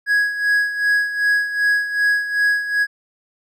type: tone with tremolo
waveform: triangle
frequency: 1663 Hz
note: G#6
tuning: 2 cents sharp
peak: -11 dBFS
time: 0.06-2.87 s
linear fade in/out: 50 ms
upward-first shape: sine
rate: 2.6 Hz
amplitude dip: 70%
effects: none